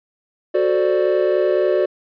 triangle chord, D dominant seventh, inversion first, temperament equal, 370 / 440 / 523.3 / 587.3 Hz, F#4 / A4 / C5 / D5, 0 / 0 / 0 / 0 cents, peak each -16 / -21 / -21 / -17 dBFS, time 0.54-1.86 s, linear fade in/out 10 ms, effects resampled to 11025 Hz

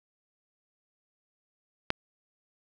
click, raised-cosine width 0.3 ms, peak -9 dBFS, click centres 1.904 s, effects none

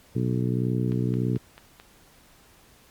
harmonic tone, 61.74 Hz, B1, in tune, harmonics 2 / 3 / 4 / 5 / 6 / 7, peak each -25 / -29 / -31 / -33 / -35 / -36 dBFS, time 0.15-1.38 s, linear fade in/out 10 ms
click train, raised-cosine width 0.3 ms, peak -28 dBFS, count 5, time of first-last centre 0.92-1.799 s, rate 4.55 Hz
effects pink hiss -56 dBFS RMS until 2.9 s + Opus 48 kbps

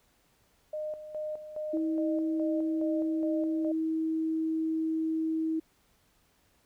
sine tone with tremolo, 612 Hz, D#5, 29 cents flat, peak -32 dBFS, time 0.73-3.72 s, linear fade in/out 5 ms, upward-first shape square, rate 2.4 Hz, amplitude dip 65%
sine tone, 320 Hz, D#4, 49 cents sharp, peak -27 dBFS, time 1.73-5.6 s, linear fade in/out 10 ms
effects pink hiss -68 dBFS RMS until 6.65 s

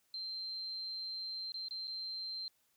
sine tone with dropouts, 4137 Hz, C8, 20 cents flat, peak -39 dBFS, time 0.14-2.48 s, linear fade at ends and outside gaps 1 ms, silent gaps 1.52-1.542 / 1.684-1.709 / 1.872-1.878 s, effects white hiss -75 dBFS RMS until 2.76 s

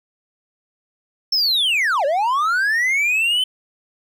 triangle linear two-way sweep, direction down then up, 5410 to 533 to 3080 Hz, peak -14 dBFS, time 1.32-3.44 s, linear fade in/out 5 ms, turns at 2.05 s, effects none

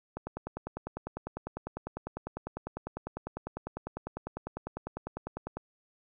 click train, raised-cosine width 1 ms, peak -23 dBFS, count 55, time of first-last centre 0.17-5.57 s, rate 10 Hz, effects none

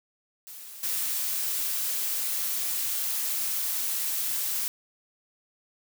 blue noise with level steps, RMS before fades -43 / -29 dBFS, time 0.47-4.68 s, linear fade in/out 0 ms, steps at 0.83 s, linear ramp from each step 2 ms, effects none

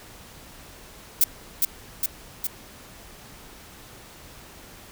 violet noise with echo, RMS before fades -17 dBFS, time 1.21-1.24 s, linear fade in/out 2 ms, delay 410 ms, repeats 3, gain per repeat -3 dB, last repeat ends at 2.47 s, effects pink hiss -46 dBFS RMS until 4.91 s

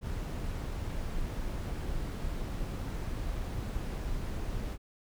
brown noise, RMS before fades -35 dBFS, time 0.01-4.78 s, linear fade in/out 50 ms, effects none

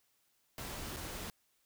pink noise with dropouts, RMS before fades -43 dBFS, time 0.58-1.3 s, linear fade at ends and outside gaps 1 ms, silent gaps 0.963-0.967 s, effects white hiss -75 dBFS RMS until 1.65 s

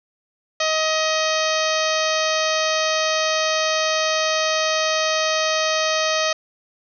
harmonic tone, 630 Hz, D#5, 21 cents sharp, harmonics 1 / 2 / 3 / 4 / 5 / 6 / 7 / 8 / 9 / 10, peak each -22 / -25 / -27 / -28 / -29 / -30 / -30 / -31 / -32 / -32 dBFS, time 0.6-6.33 s, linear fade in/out 5 ms, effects none

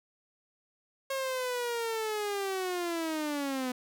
sawtooth linear sweep, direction down, 543 to 248.8 Hz, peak -27 dBFS, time 1.1-3.72 s, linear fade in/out 5 ms, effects none

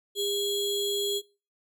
square ring-modulated tone, 1864.7 Hz, A#6, in tune, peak -24 dBFS, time 0.15-1.22 s, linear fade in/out 50 ms, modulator 1460 Hz, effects noise-tail reverb RT60 0.4 s tail -25 dB re dry

